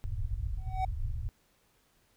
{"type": "low-pass noise", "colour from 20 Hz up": "pink", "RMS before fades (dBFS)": -34, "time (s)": [0.04, 1.29], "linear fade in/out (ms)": 0, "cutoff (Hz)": 120, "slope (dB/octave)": 96}
{"type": "tone with exponential growth", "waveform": "triangle", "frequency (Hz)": 753, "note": "F#5", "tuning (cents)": 30, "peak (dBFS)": -24, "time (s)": [0.57, 0.85], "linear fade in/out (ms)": 5, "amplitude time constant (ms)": 59}
{"effects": ["pink hiss -69 dBFS RMS until 2.16 s"]}